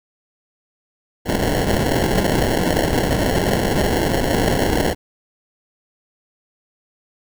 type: noise with sample-and-hold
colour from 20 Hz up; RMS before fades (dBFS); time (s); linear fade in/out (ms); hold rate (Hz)
blue; -18; 1.25-4.95; 50; 1225
effects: none